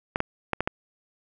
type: clicks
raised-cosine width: 0.5 ms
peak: -9 dBFS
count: 5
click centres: 0.159 / 0.204 / 0.533 / 0.606 / 0.675 s
effects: none